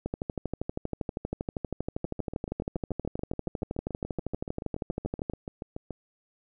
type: two click trains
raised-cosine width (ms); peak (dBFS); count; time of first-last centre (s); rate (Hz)
2; -17 / -22; 67 / 28; 0.06-5.298 / 2.05-5.907; 12.6 / 7
effects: none